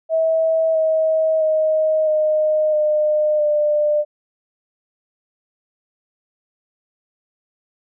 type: tone with pitch steps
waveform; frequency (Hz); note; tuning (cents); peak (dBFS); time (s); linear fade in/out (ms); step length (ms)
sine; 646 / 636 / 626.2 / 616.5 / 606.9 / 597.5; E5 / D#5 / D#5 / D#5 / D#5 / D5; -35 / +38 / +11 / -16 / -43 / +30; -14; 0.09-4.05; 50; 660
effects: none